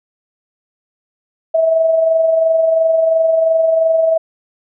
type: tone with amplitude modulation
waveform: sine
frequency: 650 Hz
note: E5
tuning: 24 cents flat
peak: -8 dBFS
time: 1.54-4.18 s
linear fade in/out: 10 ms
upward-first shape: sine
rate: 22.9 Hz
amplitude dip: 40%
effects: none